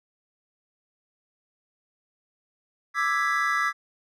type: chord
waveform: triangle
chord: E dominant seventh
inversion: third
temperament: equal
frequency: 1174.7 / 1318.5 / 1661.2 / 1975.5 Hz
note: D6 / E6 / G#6 / B6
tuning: 0 / 0 / 0 / 0 cents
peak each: -26 dBFS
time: 2.94-3.73 s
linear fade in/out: 50 ms
effects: none